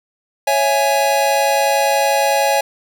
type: chord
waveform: square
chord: C# minor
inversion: none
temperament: just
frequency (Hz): 554.4 / 665.2 / 831.5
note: C#5 / E5 / G#5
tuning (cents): 0 / +16 / +2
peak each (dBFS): -18 / -21 / -17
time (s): 0.47-2.61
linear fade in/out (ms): 5
effects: none